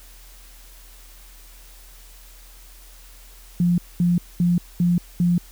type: tone bursts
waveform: sine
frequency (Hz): 174.7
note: F3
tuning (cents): +1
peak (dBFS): -15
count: 5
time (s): 3.6-5.38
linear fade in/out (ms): 2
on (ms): 180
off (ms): 220
effects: added 41 Hz sine -44 dBFS peak until 5.51 s + white hiss -49 dBFS RMS until 5.51 s

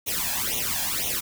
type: noise with flanger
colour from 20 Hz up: white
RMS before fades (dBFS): -27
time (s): 0.06-1.21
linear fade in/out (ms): 20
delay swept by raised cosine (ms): 0.31 to 1.22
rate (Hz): 2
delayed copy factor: +0.9
effects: none

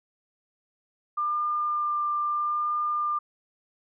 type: tone with vibrato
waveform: sine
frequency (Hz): 1197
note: D6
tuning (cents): +33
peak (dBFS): -24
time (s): 1.17-3.19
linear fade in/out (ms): 10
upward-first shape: sine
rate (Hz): 0.77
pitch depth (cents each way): 10
effects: none

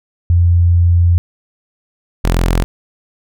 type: tone pair in turn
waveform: sine / sawtooth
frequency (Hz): 86.6 / 43.04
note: F2 / F1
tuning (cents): -14 / -25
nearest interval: octave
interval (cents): 1211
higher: first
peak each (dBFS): -7 / -7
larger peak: neither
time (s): 0.3-1.18 / 2.24-2.64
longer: first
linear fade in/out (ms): 0
effects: none

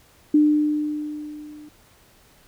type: tone with level ramp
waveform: sine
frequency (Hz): 300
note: D4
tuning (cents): +37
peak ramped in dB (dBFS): -11 to -40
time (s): 0.34-1.69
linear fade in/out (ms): 5
effects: pink hiss -55 dBFS RMS until 2.47 s

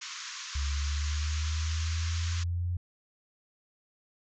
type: band-pass noise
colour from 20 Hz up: white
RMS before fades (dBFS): -41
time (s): 0.01-2.44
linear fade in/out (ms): 10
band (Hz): 1000 to 7000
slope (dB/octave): 96
type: linear sweep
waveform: sine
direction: up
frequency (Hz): 69.3 to 88.9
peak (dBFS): -28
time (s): 0.55-2.77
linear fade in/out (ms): 5
effects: none

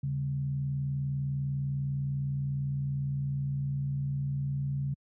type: tone with frequency modulation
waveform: sine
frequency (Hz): 138.7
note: C#3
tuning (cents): +1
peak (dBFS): -28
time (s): 0.03-4.94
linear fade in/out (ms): 5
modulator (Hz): 59.8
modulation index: 0.38
effects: high-pass 80 Hz 12 dB/octave

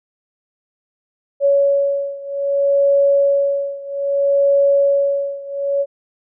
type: beating tone pair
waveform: sine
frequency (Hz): 560 / 560.62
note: C#5 / C#5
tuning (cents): +18 / +19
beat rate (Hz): 0.62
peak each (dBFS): -15 / -17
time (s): 1.4-5.86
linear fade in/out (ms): 50
effects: none

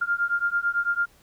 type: beating tone pair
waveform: sine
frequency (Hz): 1396.9 / 1405.9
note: F6 / F6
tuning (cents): 0 / +11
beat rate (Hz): 9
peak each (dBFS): -25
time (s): 0.01-1.06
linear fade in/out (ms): 10
effects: pink hiss -58 dBFS RMS until 1.22 s

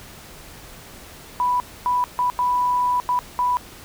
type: tone bursts at uneven times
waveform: sine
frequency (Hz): 987.8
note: B5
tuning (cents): 0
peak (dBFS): -17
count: 6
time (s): 1.4-1.6 / 1.86-2.04 / 2.19-2.3 / 2.39-3 / 3.09-3.19 / 3.39-3.57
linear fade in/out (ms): 0
effects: pink hiss -42 dBFS RMS until 3.84 s

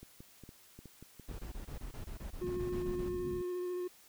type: clicks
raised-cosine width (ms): 3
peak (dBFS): -37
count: 9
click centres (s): 0.03 / 0.205 / 0.437 / 0.491 / 0.79 / 0.857 / 1.026 / 1.197 / 1.313
type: noise bursts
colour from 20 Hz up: brown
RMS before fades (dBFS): -43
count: 14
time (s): 1.28-3.093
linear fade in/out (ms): 10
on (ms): 110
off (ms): 21
type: tone with vibrato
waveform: triangle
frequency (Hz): 359.1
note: F4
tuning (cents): +48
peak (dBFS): -33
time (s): 2.41-3.88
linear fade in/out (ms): 10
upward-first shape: square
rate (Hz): 14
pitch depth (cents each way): 12
type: low-pass noise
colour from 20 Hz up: white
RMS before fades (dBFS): -44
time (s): 2.43-3.42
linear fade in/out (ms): 2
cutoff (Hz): 270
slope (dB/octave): 96
effects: white hiss -61 dBFS RMS until 4.08 s

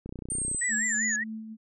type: click train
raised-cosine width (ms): 3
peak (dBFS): -25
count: 16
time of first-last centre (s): 0.06-0.547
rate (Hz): 30.8
type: exponential sweep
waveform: sine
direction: down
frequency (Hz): 8870 to 6690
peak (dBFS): -28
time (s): 0.3-1.16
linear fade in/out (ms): 2
type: tone with vibrato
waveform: sine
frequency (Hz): 1831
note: A#6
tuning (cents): -32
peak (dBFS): -27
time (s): 0.61-1.24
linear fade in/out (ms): 10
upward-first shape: sine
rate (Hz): 5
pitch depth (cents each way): 150
type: tone with tremolo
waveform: sine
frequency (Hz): 220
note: A3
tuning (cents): 0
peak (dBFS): -33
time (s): 0.68-1.57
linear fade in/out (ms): 50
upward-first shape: sine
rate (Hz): 3.5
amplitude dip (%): 50
effects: none

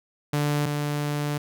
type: tone pair in turn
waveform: sawtooth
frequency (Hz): 146.83 / 146.83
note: D3 / D3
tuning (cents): 0 / 0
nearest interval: unison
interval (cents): 0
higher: neither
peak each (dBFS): -18 / -21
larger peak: first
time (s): 0.33-0.66 / 0.66-1.38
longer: second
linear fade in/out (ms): 5
effects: none

